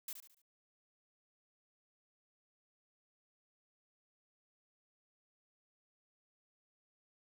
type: noise with echo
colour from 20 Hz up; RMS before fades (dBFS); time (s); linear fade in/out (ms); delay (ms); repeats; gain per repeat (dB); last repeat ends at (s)
blue; -43; 0.08-0.13; 2; 72; 4; -8; 0.418
effects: none